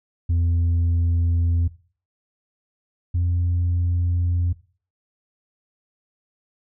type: tone pair in turn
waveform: sine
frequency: 85 / 87.29 Hz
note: F2 / F2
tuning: -46 / 0 cents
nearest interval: unison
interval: 46 cents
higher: second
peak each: -14 / -16 dBFS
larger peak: first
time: 0.29-1.68 / 3.14-4.53 s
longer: neither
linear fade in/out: 10 ms
effects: noise-tail reverb RT60 0.4 s tail -19 dB re dry + tanh soft clip ceiling -16 dBFS